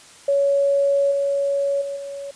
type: tone with level steps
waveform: sine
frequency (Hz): 560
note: C#5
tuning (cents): +18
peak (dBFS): -15 / -18 / -25 / -29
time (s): 0.28-2.31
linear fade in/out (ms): 5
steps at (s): 1.11 / 1.81 / 1.96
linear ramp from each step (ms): 10
effects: white hiss -46 dBFS RMS until 2.35 s + resampled to 22050 Hz